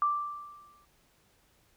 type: tone with exponential decay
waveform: sine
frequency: 1174.7 Hz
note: D6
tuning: in tune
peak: -22 dBFS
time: 0.02-0.85 s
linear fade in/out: 1 ms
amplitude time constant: 180 ms
effects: pink hiss -67 dBFS RMS until 1.76 s